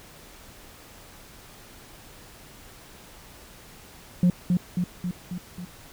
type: tone with echo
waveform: sine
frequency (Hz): 178.1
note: F3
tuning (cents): +34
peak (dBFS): -13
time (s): 4.23-4.3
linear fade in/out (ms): 2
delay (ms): 270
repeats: 5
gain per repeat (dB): -4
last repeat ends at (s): 5.65
effects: tanh soft clip ceiling -14 dBFS + pink hiss -48 dBFS RMS until 5.92 s